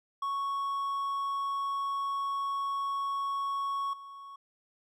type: tone with level steps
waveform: triangle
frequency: 1108.7 Hz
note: C#6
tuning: in tune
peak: -28 / -42 dBFS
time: 0.22-4.36 s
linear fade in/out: 5 ms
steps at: 3.93 s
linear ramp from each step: 5 ms
effects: none